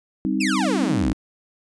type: chord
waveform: sine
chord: C minor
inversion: second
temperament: equal with one note detuned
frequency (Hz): 197.02 / 261.6 / 311.1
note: G3 / C4 / Eb4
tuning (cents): +9 / 0 / 0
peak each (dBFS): -24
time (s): 0.25-1.13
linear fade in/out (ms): 0
type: exponential sweep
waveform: sawtooth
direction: down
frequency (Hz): 2794 to 46.25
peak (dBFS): -19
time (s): 0.4-1.13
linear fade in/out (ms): 10
effects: resampled to 22050 Hz